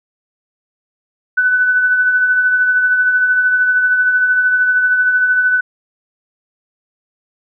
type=tone with tremolo; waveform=sine; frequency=1498 Hz; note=F#6; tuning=21 cents sharp; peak=-8 dBFS; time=1.37-5.61 s; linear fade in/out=10 ms; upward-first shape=triangle; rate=13 Hz; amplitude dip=45%; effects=none